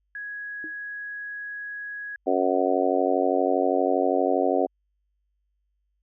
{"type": "tone", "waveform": "sine", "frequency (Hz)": 1665, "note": "G#6", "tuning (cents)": 4, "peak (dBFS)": -32, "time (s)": [0.15, 2.16], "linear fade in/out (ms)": 2}
{"type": "tone with exponential decay", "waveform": "sine", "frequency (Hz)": 316.8, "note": "D#4", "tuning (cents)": 31, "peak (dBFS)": -34, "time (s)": [0.64, 0.76], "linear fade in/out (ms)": 1, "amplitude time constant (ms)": 24}
{"type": "harmonic tone", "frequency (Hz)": 92.5, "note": "F#2", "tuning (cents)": 0, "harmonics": [3, 4, 5, 6, 7, 8], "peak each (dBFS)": [-27, -27, -27, -27, -27, -27], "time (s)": [2.26, 4.67], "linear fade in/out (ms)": 20}
{"effects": ["added 50 Hz sine -70 dBFS peak until 6.02 s"]}